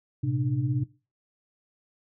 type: tone cluster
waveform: sine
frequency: 113 / 129.7 / 299 Hz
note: A2 / C3 / D4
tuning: +47 / -15 / +31 cents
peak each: -31 / -25 / -32 dBFS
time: 0.23-0.84 s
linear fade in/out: 10 ms
effects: noise-tail reverb RT60 0.3 s tail -19 dB re dry